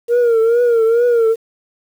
sine tone with vibrato, 466.2 Hz, A#4, in tune, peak -7 dBFS, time 0.08-1.36 s, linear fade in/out 50 ms, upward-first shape triangle, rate 2.3 Hz, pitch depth 89 cents each way, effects tanh soft clip ceiling -9 dBFS + 7-bit

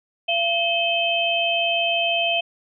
sine tone cluster, 680 / 2575 / 3107 Hz, F5 / E7 / G7, -46 / -41 / -16 cents, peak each -23 dBFS, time 0.28-2.41 s, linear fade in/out 10 ms, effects none

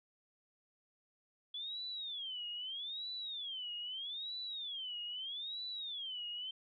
sine tone with vibrato, 3379 Hz, G#7, 29 cents sharp, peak -40 dBFS, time 1.54-6.51 s, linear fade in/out 5 ms, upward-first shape sine, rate 0.79 Hz, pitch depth 280 cents each way, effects none

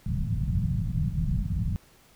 white low-pass noise, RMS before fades -27 dBFS, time 0.06-1.76 s, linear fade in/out 0 ms, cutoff 180 Hz, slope 48 dB/octave, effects pink hiss -58 dBFS RMS until 2.15 s

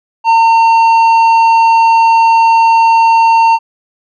sine tone with tanh clipping, 910 Hz, A#5, 42 cents flat, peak -6 dBFS, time 0.24-3.59 s, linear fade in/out 50 ms, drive 8 dB, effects none

